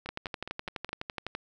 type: two click trains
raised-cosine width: 0.3 ms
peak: -23 / -18 dBFS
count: 5 / 16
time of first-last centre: 0.06-0.892 / 0.09-1.351 s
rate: 4.81 / 11.9 Hz
effects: none